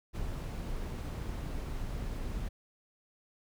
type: noise with ADSR envelope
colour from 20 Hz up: brown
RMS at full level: -35 dBFS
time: 0.13-2.49 s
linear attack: 32 ms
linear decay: 34 ms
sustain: -2 dB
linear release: 14 ms
effects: none